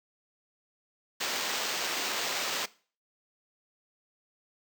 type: noise with sample-and-hold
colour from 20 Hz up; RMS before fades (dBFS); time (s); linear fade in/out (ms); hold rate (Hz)
white; -32; 1.2-2.66; 10; 11025
effects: noise-tail reverb RT60 0.4 s tail -20 dB re dry + high-pass 300 Hz 12 dB/octave